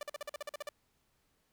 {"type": "tone bursts", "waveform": "sawtooth", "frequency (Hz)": 587.3, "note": "D5", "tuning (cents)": 0, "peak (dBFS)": -34, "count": 11, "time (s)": [0.01, 0.69], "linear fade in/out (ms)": 2, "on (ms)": 20, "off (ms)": 46, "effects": ["pink hiss -75 dBFS RMS until 1.52 s"]}